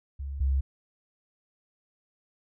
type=tone pair in turn; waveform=sine; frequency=69.3 / 67.56 Hz; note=C#2 / C#2; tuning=0 / -44 cents; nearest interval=unison; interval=44 cents; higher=first; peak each=-32 / -22 dBFS; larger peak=second; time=0.19-0.4 / 0.4-0.61 s; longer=neither; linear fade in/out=10 ms; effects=none